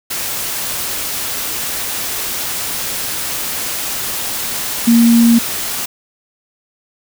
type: tone in noise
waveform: sine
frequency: 233.1 Hz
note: A#3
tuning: in tune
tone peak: -6 dBFS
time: 4.87-5.39 s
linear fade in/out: 10 ms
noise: white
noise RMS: -21 dBFS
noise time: 0.1-5.86 s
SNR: +12 dB
effects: none